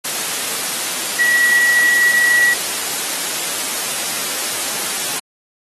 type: tone in noise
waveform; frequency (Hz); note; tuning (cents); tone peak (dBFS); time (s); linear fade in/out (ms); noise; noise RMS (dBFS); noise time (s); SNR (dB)
sine; 1931; B6; -39; -11; 1.19-2.54; 10; white; -21; 0.04-5.2; +7
effects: high-pass 200 Hz 12 dB/octave + AAC 32 kbps